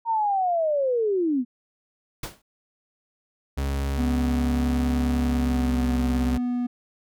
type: linear sweep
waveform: sine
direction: down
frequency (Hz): 932.3 to 233.1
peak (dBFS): -20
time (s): 0.05-1.45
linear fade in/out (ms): 50
type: noise with exponential decay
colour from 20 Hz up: pink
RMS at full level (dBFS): -29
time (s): 2.23-2.42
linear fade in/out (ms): 5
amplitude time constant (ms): 41
type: tone with pitch glide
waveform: 40% pulse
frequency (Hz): 69 to 65.96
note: C#2 to C2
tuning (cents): -7 to +15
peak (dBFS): -23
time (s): 3.57-6.38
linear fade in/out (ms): 10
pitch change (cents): -78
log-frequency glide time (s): 5.26-5.85
type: tone with vibrato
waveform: triangle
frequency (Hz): 245.6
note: B3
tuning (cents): -9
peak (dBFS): -21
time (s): 3.98-6.67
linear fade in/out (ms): 10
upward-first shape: triangle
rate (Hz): 1.4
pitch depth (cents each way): 10
effects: none